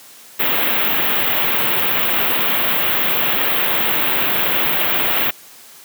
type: band-stop noise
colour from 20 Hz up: white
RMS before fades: -17 dBFS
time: 0.39-5.31 s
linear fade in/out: 10 ms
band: 3500 to 14000 Hz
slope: 48 dB/octave
effects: white hiss -42 dBFS RMS until 5.84 s + high-pass 150 Hz 12 dB/octave